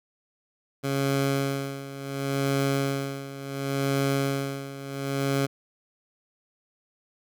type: tone with tremolo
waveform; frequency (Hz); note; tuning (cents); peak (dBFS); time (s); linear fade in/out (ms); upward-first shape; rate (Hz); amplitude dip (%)
15% pulse; 137.9; C#3; -9; -16; 0.83-5.47; 20; sine; 0.7; 80
effects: none